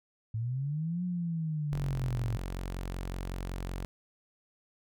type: linear two-way sweep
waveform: sine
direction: up then down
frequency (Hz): 107.6 to 181.2 to 110.5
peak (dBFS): -30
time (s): 0.34-2.37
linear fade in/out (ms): 5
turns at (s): 1.04
type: tone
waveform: sawtooth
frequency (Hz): 45.36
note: F#1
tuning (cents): -34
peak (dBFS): -31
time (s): 1.72-3.85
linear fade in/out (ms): 0
effects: none